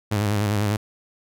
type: tone with vibrato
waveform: sawtooth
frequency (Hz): 103.8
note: G#2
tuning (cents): 0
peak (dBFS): -16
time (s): 0.11-0.77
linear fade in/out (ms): 10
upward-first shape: square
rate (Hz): 10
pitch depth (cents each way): 49
effects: none